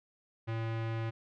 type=tone with low-pass filter; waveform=square; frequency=113.2 Hz; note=A2; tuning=50 cents sharp; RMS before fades=-35 dBFS; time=0.47-1.11 s; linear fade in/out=20 ms; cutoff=2500 Hz; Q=1.2; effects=none